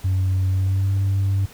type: tone with pitch glide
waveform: sine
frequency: 94 to 97.71 Hz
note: F#2 to G2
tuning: +28 to -5 cents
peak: -15 dBFS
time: 0.04-1.46 s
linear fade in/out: 10 ms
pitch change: +67 cents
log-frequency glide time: 0.51-0.92 s
effects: tanh soft clip ceiling -15 dBFS + pink hiss -45 dBFS RMS until 1.53 s